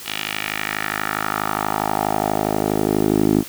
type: tone with band-pass filter sweep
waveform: 10% pulse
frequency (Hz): 52.3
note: G#1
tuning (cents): +13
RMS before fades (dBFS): -21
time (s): 0.04-3.44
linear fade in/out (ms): 50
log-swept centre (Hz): 3200 to 300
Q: 2.1
effects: white hiss -36 dBFS RMS until 3.48 s